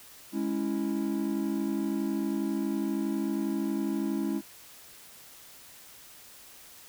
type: chord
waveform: triangle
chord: C# minor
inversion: second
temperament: equal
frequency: 207.7 / 277.2 / 329.6 Hz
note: G#3 / C#4 / E4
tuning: 0 / 0 / 0 cents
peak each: -30 dBFS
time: 0.32-4.42 s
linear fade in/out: 50 ms
effects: white hiss -51 dBFS RMS until 6.88 s